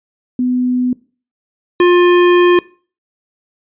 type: tone pair in turn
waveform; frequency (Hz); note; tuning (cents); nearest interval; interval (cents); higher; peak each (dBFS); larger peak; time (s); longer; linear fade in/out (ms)
sine / square; 250.1 / 353.7; B3 / F4; +22 / +22; tritone; 600; second; -12 / -7; second; 0.39-0.93 / 1.8-2.59; second; 2
effects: noise-tail reverb RT60 0.4 s tail -22 dB re dry + resampled to 8000 Hz